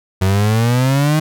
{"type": "exponential sweep", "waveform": "35% pulse", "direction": "up", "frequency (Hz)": [92.5, 157.6], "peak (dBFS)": -10, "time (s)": [0.21, 1.2], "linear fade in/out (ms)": 10, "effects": []}